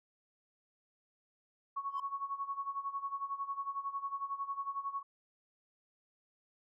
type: tone with tremolo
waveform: sine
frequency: 1108.7 Hz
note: C#6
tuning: in tune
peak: -33 dBFS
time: 1.76-5.03 s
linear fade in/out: 10 ms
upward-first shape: sine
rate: 11 Hz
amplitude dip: 80%
type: tone with exponential growth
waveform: triangle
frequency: 1034 Hz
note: C6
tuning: 21 cents flat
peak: -33 dBFS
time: 1.89-2 s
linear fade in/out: 5 ms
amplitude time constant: 23 ms
effects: none